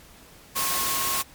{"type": "tone in noise", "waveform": "sine", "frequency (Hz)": 1084, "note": "C#6", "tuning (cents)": -39, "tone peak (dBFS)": -30, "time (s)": [0.55, 1.23], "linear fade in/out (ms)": 20, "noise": "white", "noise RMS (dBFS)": -26, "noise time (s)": [0.55, 1.23], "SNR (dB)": -7, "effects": ["pink hiss -50 dBFS RMS until 1.34 s", "MP3 96 kbps"]}